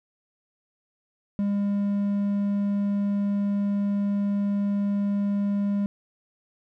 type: tone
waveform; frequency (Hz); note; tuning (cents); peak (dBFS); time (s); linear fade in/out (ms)
triangle; 201.9; G#3; -49; -20; 1.39-5.86; 0
effects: none